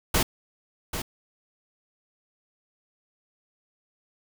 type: noise with echo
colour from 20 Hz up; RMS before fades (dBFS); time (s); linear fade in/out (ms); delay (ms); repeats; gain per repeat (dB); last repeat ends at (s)
pink; -22; 0.14-0.23; 5; 790; 1; -9; 1.02
effects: none